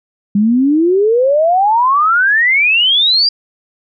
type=exponential sweep; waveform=sine; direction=up; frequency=197.7 to 4843 Hz; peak=-8 dBFS; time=0.35-3.29 s; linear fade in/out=5 ms; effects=none